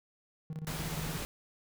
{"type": "tone with tremolo", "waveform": "triangle", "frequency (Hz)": 156.9, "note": "D#3", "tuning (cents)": 15, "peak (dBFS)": -33, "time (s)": [0.5, 1.17], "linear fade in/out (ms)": 2, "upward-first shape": "square", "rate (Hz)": 17, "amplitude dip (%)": 75}
{"type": "noise", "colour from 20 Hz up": "pink", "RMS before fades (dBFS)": -39, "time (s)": [0.67, 1.25], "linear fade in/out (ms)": 0}
{"effects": []}